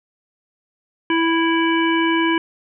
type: harmonic tone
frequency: 329.6 Hz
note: E4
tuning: in tune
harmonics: 1 / 3 / 5 / 7 / 9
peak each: -17 / -22 / -24 / -25 / -27 dBFS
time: 1.1-2.38 s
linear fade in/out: 2 ms
effects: none